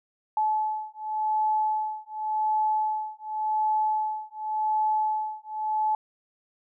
sine beating tone pair, 861 / 861.89 Hz, A5 / A5, -38 / -36 cents, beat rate 0.89 Hz, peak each -27 dBFS, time 0.37-5.95 s, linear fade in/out 2 ms, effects none

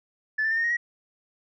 sine tone with pitch steps, 1740 / 1772.5 / 1805.5 / 1839.2 / 1873.5 / 1908.5 Hz, A6 / A6 / A6 / A#6 / A#6 / A#6, -20 / +12 / +44 / -24 / +8 / +40 cents, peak -21 dBFS, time 0.38-0.77 s, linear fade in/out 10 ms, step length 65 ms, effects tanh soft clip ceiling -18 dBFS

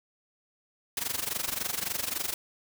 white noise with amplitude modulation, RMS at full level -29 dBFS, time 0.97-2.34 s, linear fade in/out 2 ms, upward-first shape sine, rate 23.6 Hz, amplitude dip 85%, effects none

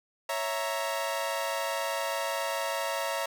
sawtooth chord, A# diminished, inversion first, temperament equal, 554.4 / 659.3 / 932.3 Hz, C#5 / E5 / A#5, 0 / 0 / 0 cents, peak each -30 dBFS, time 0.29-3.26 s, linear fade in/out 5 ms, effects none

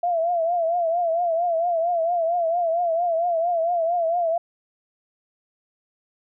sine tone with vibrato, 679 Hz, F5, 49 cents flat, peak -19 dBFS, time 0.03-4.38 s, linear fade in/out 5 ms, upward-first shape triangle, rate 4.4 Hz, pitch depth 100 cents each way, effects none

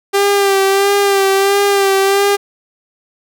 sawtooth tone with vibrato, 395.5 Hz, G4, 15 cents sharp, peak -6 dBFS, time 0.13-2.37 s, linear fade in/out 20 ms, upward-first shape sine, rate 1.5 Hz, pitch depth 34 cents each way, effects none

